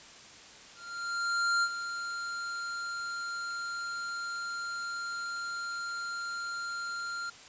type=tone with ADSR envelope; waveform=square; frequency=1390 Hz; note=F6; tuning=9 cents flat; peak=-25 dBFS; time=0.75-7.3 s; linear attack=880 ms; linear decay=54 ms; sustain=-10 dB; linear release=6 ms; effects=white hiss -51 dBFS RMS until 7.48 s + resampled to 16000 Hz